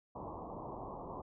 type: low-pass noise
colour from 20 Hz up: white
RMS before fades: -45 dBFS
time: 0.15-1.22 s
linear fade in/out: 10 ms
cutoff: 1100 Hz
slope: 96 dB/octave
effects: none